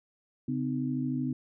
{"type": "tone cluster", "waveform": "sine", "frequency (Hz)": [137.9, 253.8, 306.8], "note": ["C#3", "B3", "D#4"], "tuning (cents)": [-9, 47, -24], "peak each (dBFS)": [-34, -30, -36], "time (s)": [0.48, 1.33], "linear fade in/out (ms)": 5, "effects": []}